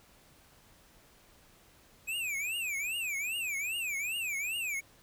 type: tone with vibrato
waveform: square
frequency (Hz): 2489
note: D#7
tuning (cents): 0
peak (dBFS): -33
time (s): 2.07-4.81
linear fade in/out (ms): 20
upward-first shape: triangle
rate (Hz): 2.5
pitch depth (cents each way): 260
effects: pink hiss -61 dBFS RMS until 5.02 s

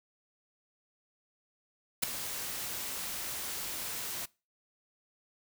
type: noise with ADSR envelope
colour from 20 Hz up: white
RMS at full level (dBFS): -25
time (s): 2.02-4.26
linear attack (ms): 16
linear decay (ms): 3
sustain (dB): -13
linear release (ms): 12
effects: noise-tail reverb RT60 0.3 s tail -23 dB re dry

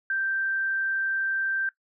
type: tone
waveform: sine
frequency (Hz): 1568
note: G6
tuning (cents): 0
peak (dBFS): -24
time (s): 0.1-1.69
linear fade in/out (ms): 2
effects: noise-tail reverb RT60 0.1 s tail -18 dB re dry

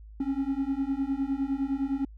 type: beating tone pair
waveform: triangle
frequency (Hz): 267.9 / 277.7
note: C4 / C#4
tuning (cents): +41 / +3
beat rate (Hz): 9.8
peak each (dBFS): -28 / -27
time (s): 0.2-2.05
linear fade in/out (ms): 5
effects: added 53 Hz sine -44 dBFS peak until 2.17 s

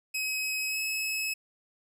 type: tone with pitch glide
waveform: sawtooth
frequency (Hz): 2549 to 2579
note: D#7 to E7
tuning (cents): +41 to -39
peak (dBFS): -26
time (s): 0.14-1.34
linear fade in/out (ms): 10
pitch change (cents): +20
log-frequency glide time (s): 0.68-0.78
effects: none

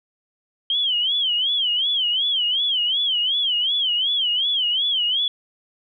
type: tone with vibrato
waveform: sine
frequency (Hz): 3136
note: G7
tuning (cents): 0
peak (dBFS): -18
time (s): 0.7-5.28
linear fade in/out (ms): 2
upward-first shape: sine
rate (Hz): 2.7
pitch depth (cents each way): 160
effects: none

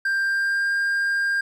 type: tone with pitch glide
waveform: triangle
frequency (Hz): 1585 to 1603.4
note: G6 to G6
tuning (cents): +19 to +39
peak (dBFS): -18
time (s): 0.05-1.41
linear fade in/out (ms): 5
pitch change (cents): +20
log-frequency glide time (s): 0.23-0.71
effects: none

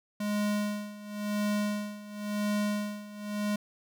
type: tone with tremolo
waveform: square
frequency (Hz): 207.7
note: G#3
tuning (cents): 0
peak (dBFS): -27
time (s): 0.2-3.56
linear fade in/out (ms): 5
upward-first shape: sine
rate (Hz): 0.95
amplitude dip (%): 85
effects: none

